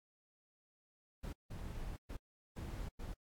brown noise bursts at uneven times, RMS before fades -44 dBFS, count 5, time 1.23-1.33 / 1.5-1.97 / 2.09-2.17 / 2.56-2.89 / 2.99-3.14 s, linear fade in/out 10 ms, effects AAC 64 kbps

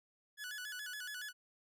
sawtooth tone with vibrato, 1587 Hz, G6, 21 cents sharp, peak -39 dBFS, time 0.37-1.33 s, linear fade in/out 50 ms, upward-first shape square, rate 7.1 Hz, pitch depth 120 cents each way, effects none

